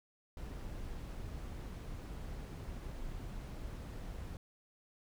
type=noise; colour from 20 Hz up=brown; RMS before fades=-44 dBFS; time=0.37-4.37 s; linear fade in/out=2 ms; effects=none